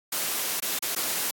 white noise with dropouts, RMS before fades -28 dBFS, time 0.12-1.31 s, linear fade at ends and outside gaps 5 ms, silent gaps 0.602-0.622 / 0.79-0.823 / 0.951-0.961 s, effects high-pass 200 Hz 12 dB/octave + AAC 64 kbps

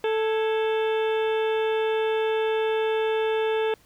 harmonic tone with a mistuned harmonic, 440 Hz, A4, in tune, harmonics 1 / 2 / 3 / 4 / 5 / 6 / 7 / 8, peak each -22 / -31 / -40 / -36 / -41 / -38 / -43 / -41 dBFS, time 0.04-3.74 s, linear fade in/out 2 ms, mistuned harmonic 4, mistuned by -100 cents, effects pink hiss -58 dBFS RMS until 3.85 s

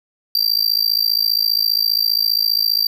square tone with amplitude modulation, 4699 Hz, D8, in tune, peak -11 dBFS, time 0.35-2.87 s, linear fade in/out 2 ms, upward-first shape sine, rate 55 Hz, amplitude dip 100%, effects none

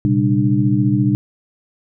sine tone cluster, 118.7 / 133.3 / 199.7 / 298.8 Hz, A#2 / C3 / G3 / D4, +32 / +33 / +32 / +30 cents, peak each -18 dBFS, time 0.05-1.15 s, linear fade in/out 0 ms, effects none

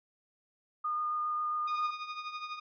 sine tone with vibrato, 1221 Hz, D#6, 33 cents flat, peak -30 dBFS, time 0.84-1.91 s, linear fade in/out 10 ms, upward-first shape sine, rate 7.4 Hz, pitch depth 9 cents each way
sawtooth tone with tremolo, 1231 Hz, D#6, 19 cents flat, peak -31 dBFS, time 1.67-2.6 s, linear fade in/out 10 ms, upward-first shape triangle, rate 12 Hz, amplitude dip 70%
effects resampled to 11025 Hz

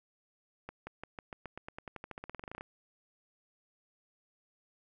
accelerating click train, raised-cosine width 0.5 ms, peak -27 dBFS, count 24, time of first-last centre 0.69-2.609 s, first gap 180 ms, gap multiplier 0.92, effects none

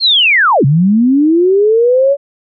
sine linear two-way sweep, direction down then up, 4343 to 130 to 572 Hz, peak -6 dBFS, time 0-2.17 s, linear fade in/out 50 ms, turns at 0.65 s, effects none

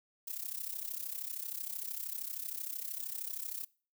violet noise with amplitude modulation, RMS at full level -37 dBFS, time 0.27-3.65 s, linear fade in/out 10 ms, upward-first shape sine, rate 33 Hz, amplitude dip 80%, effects noise-tail reverb RT60 0.4 s tail -23 dB re dry

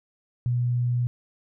sine tone, 122.1 Hz, B2, 19 cents flat, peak -21 dBFS, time 0.46-1.07 s, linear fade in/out 0 ms, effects none

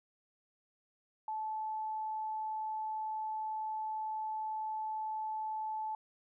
sine tone, 869 Hz, A5, 22 cents flat, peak -35 dBFS, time 1.28-5.95 s, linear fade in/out 2 ms, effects none

